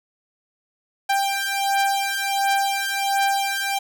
sawtooth beating tone pair, 789 / 790.4 Hz, G5 / G5, +11 / +14 cents, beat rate 1.4 Hz, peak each -19 dBFS, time 1.09-3.79 s, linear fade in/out 10 ms, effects none

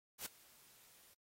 white noise with ADSR envelope, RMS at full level -42 dBFS, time 0.18-1.14 s, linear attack 78 ms, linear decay 9 ms, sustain -23 dB, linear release 6 ms, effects AAC 48 kbps

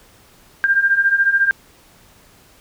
sine beating tone pair, 1585 / 1599 Hz, G6 / G6, +19 / +34 cents, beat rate 14 Hz, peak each -18 / -14 dBFS, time 0.64-1.51 s, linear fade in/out 0 ms, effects pink hiss -50 dBFS RMS until 2.6 s

